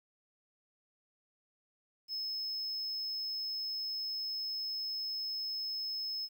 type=tone; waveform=triangle; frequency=5190 Hz; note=E8; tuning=28 cents flat; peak=-34 dBFS; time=2.08-6.29 s; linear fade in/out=50 ms; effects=11-bit